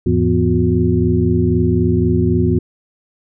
sine tone cluster, 83.6 / 107.5 / 169.8 / 248.8 / 360.9 Hz, E2 / A2 / F3 / B3 / F#4, +25 / -40 / -48 / +13 / -43 cents, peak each -18 dBFS, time 0.06-2.59 s, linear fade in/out 5 ms, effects none

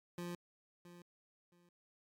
25% pulse tone with echo, 174.61 Hz, F3, in tune, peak -38 dBFS, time 0.18-0.35 s, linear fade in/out 2 ms, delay 670 ms, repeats 2, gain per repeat -13 dB, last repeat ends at 1.69 s, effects AAC 64 kbps

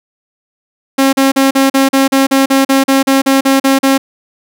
sawtooth tone bursts, 270 Hz, C#4, 45 cents flat, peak -3 dBFS, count 16, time 0.98-3.98 s, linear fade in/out 10 ms, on 150 ms, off 40 ms, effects none

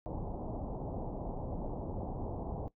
pink low-pass noise, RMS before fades -39 dBFS, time 0.06-2.68 s, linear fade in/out 0 ms, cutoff 890 Hz, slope 48 dB/octave, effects noise-tail reverb RT60 0.1 s tail -17 dB re dry

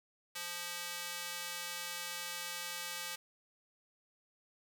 square tone with high-pass filter, 174.61 Hz, F3, in tune, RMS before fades -42 dBFS, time 0.35-3.16 s, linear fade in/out 10 ms, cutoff 1800 Hz, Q 0.53, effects none

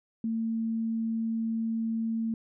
sine tone, 225.6 Hz, A3, 44 cents sharp, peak -27 dBFS, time 0.24-2.34 s, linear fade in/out 2 ms, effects none

